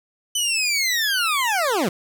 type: linear sweep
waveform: 20% pulse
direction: down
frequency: 3028 to 155.56 Hz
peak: -14 dBFS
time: 0.35-1.89 s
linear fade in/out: 5 ms
effects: none